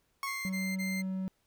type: tone with exponential decay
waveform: 30% pulse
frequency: 1100 Hz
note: C#6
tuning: 14 cents flat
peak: -29 dBFS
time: 0.23-0.74 s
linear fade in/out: 1 ms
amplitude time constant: 110 ms
type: tone bursts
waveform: 40% pulse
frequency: 2093 Hz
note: C7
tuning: in tune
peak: -35 dBFS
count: 3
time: 0.26-1.024 s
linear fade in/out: 20 ms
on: 240 ms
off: 22 ms
type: tone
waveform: triangle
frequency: 188.7 Hz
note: F#3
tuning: 34 cents sharp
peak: -30 dBFS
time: 0.45-1.28 s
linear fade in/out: 0 ms
effects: pink hiss -74 dBFS RMS until 1.46 s